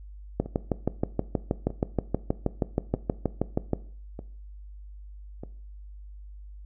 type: two click trains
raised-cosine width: 2 ms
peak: -10 / -23 dBFS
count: 22 / 5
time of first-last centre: 0.4-3.733 / 0.46-5.435 s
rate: 6.3 / 0.804 Hz
effects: noise-tail reverb RT60 0.5 s tail -18 dB re dry + added 50 Hz sine -41 dBFS peak until 6.65 s